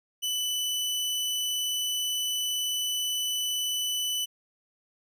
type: tone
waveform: sawtooth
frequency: 2987 Hz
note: F#7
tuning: 16 cents sharp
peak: -24 dBFS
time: 0.22-4.26 s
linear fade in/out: 20 ms
effects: none